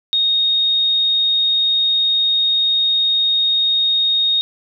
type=tone; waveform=sine; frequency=3721 Hz; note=A#7; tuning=4 cents flat; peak=-13 dBFS; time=0.13-4.41 s; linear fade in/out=0 ms; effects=none